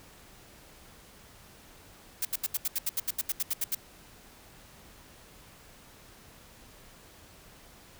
blue noise bursts, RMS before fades -29 dBFS, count 15, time 2.22-3.749 s, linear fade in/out 5 ms, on 31 ms, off 76 ms, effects pink hiss -54 dBFS RMS until 7.99 s

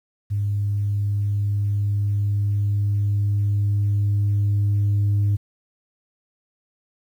sine tone with level ramp, 102 Hz, G#2, 31 cents flat, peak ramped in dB -19 to -14 dBFS, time 0.3-5.37 s, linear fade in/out 20 ms, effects tanh soft clip ceiling -15 dBFS + 9-bit

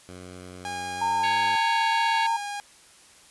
10% pulse tone with pitch glide, 90.9 to 96.86 Hz, F#2 to G2, -30 to -20 cents, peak -32 dBFS, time 0.09-1.56 s, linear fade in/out 0 ms, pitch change +110 cents, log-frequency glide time 1.09-1.27 s
sawtooth tone, 816 Hz, G#5, 31 cents flat, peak -27 dBFS, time 0.65-2.6 s, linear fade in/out 0 ms
sine tone with vibrato, 909 Hz, A#5, 44 cents flat, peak -22 dBFS, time 1.01-2.37 s, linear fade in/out 10 ms, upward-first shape triangle, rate 3.2 Hz, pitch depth 14 cents each way
harmonic tone, 556 Hz, C#5, 5 cents sharp, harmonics 3 / 4 / 5 / 6 / 7 / 8, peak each -30 / -32 / -34 / -36 / -37 / -38 dBFS, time 1.23-2.27 s, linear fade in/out 10 ms
effects white hiss -53 dBFS RMS until 3.3 s + resampled to 24000 Hz

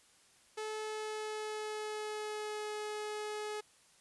sawtooth tone with pitch glide, 431.8 to 423.2 Hz, A4 to G#4, -33 to +33 cents, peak -34 dBFS, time 0.57-3.61 s, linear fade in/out 10 ms, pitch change -34 cents, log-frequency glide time 0.8-2.72 s, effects white hiss -65 dBFS RMS until 4 s + resampled to 24000 Hz

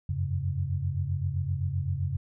sine tone cluster, 88.1 / 95.8 / 136.5 Hz, F2 / G2 / C#3, +16 / -39 / -26 cents, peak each -31 dBFS, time 0.09-2.17 s, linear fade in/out 5 ms, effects none

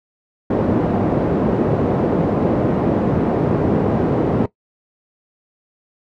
pink band-pass noise, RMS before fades -17 dBFS, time 0.5-4.46 s, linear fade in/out 5 ms, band 150 to 520 Hz, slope 12 dB/octave, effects noise-tail reverb RT60 0.1 s tail -17 dB re dry

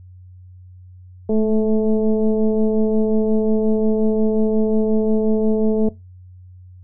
sine tone with frequency modulation, 216.2 Hz, A3, 30 cents flat, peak -13 dBFS, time 1.29-5.89 s, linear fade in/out 5 ms, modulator 219 Hz, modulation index 1.3, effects noise-tail reverb RT60 0.2 s tail -20 dB re dry + added 91 Hz sine -39 dBFS peak until 6.83 s

